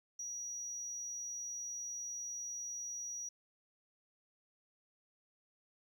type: tone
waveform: sine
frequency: 5790 Hz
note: F#8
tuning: 38 cents flat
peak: -39 dBFS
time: 0.19-3.29 s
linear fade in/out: 5 ms
effects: tanh soft clip ceiling -37 dBFS + 12-bit